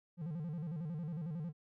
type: tone with vibrato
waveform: triangle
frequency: 161.4 Hz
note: E3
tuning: 36 cents flat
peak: -36 dBFS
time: 0.17-1.53 s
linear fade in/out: 50 ms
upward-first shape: square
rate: 11 Hz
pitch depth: 130 cents each way
effects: none